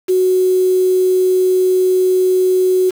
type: tone with quantisation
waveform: sine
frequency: 370 Hz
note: F#4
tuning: in tune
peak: -10 dBFS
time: 0.08-2.91 s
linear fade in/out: 20 ms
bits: 5
effects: none